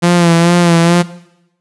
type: tone with vibrato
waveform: sawtooth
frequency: 171.2 Hz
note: F3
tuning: 34 cents flat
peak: -3 dBFS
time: 0.02-1.03 s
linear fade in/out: 20 ms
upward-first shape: sine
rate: 2.3 Hz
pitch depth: 42 cents each way
effects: noise-tail reverb RT60 0.8 s tail -17 dB re dry + resampled to 24000 Hz